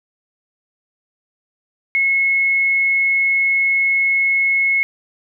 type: tone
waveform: sine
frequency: 2180 Hz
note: C#7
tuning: 29 cents flat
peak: -13 dBFS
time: 1.95-4.83 s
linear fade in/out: 0 ms
effects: none